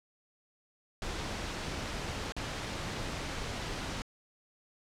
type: noise with dropouts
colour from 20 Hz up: pink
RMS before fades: -37 dBFS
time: 1.02-4.02 s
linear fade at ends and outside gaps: 1 ms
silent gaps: 2.322-2.365 s
effects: low-pass 6000 Hz 12 dB/octave